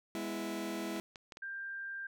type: chord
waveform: sawtooth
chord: E major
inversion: first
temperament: just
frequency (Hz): 206 / 247.2 / 329.6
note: G#3 / B3 / E4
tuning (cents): -14 / +2 / 0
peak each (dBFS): -37 / -41 / -35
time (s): 0.15-1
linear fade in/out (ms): 0
type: clicks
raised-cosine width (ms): 0.2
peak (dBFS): -30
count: 4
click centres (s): 0.963 / 1.158 / 1.322 / 1.371
type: tone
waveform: sine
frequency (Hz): 1588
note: G6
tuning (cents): +22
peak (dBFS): -39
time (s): 1.42-2.07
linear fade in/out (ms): 5
effects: none